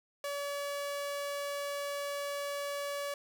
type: tone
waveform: sawtooth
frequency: 570 Hz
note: C#5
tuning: 48 cents sharp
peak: -31 dBFS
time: 0.24-3.14 s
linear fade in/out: 2 ms
effects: none